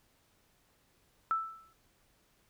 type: tone with exponential decay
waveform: sine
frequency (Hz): 1321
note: E6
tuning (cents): +3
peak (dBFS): -25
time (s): 1.31-1.73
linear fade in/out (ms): 0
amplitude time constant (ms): 90
effects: pink hiss -70 dBFS RMS until 2.49 s